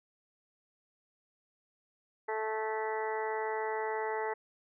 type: harmonic tone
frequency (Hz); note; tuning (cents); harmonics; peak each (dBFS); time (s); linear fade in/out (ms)
218.4; A3; -13; 2 / 3 / 4 / 5 / 6 / 7 / 8 / 9; -35 / -44 / -36 / -46 / -47 / -48 / -47 / -42; 2.28-4.34; 10
effects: none